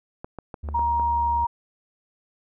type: clicks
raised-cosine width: 1 ms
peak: -21 dBFS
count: 6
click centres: 0.245 / 0.387 / 0.542 / 0.688 / 0.793 / 0.997 s
type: tone with pitch glide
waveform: triangle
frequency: 73.42 to 72.58 Hz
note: D2 to D2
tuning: 0 to -20 cents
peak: -27 dBFS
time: 0.63-1.45 s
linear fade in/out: 10 ms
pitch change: -20 cents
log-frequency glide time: 1.06-1.24 s
type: tone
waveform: sine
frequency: 942 Hz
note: A#5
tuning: 18 cents sharp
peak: -20 dBFS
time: 0.74-1.47 s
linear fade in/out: 10 ms
effects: none